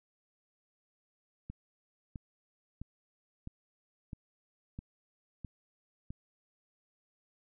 click train, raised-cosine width 5 ms, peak -29 dBFS, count 8, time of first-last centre 1.5-6.105 s, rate 1.52 Hz, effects none

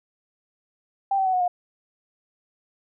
sine tone with pitch steps, 787 / 768.1 / 749.7 / 731.8 / 714.2 Hz, G5 / G5 / F#5 / F#5 / F5, +7 / -35 / +23 / -19 / +39 cents, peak -19 dBFS, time 1.11-1.48 s, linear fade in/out 5 ms, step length 74 ms, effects none

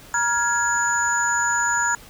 sine tone cluster, 951 / 1403 / 1666 / 6920 Hz, A#5 / F6 / G#6 / A8, +34 / +8 / +5 / -30 cents, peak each -24 dBFS, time 0.14-1.95 s, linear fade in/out 2 ms, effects pink hiss -45 dBFS RMS until 2.09 s

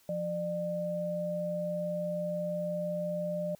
sine tone pair together, 174.11 / 600 Hz, F3 / D5, -5 / +37 cents, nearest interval octave + major sixth, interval 2142 cents, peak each -36 / -32 dBFS, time 0.09-3.55 s, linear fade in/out 2 ms, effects white hiss -64 dBFS RMS until 3.59 s

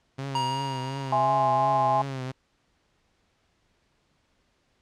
sawtooth tone with vibrato, 133.2 Hz, C3, 31 cents sharp, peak -27 dBFS, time 0.18-2.32 s, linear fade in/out 10 ms, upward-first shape triangle, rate 2.8 Hz, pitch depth 77 cents each way
square tone with exponential decay, 947 Hz, A#5, 27 cents sharp, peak -24 dBFS, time 0.35-2.06 s, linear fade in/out 2 ms, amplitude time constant 370 ms
sine chord, E augmented, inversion none, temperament equal, 659.3 / 830.6 / 1046.5 Hz, E5 / G#5 / B#5, 0 / 0 / 0 cents, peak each -27 / -22 / -27 dBFS, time 1.12-2.02 s, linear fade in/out 5 ms
effects pink hiss -69 dBFS RMS until 4.81 s + low-pass 6000 Hz 12 dB/octave

